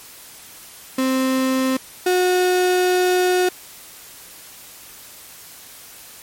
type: tone pair in turn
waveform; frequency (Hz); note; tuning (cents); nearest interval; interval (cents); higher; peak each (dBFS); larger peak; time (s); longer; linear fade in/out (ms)
35% pulse; 261.6 / 363.8; C4 / F#4; 0 / -29; tritone; 571; second; -15 / -13; second; 0.98-1.77 / 2.06-3.49; second; 5
effects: white hiss -41 dBFS RMS until 6.22 s + MP3 64 kbps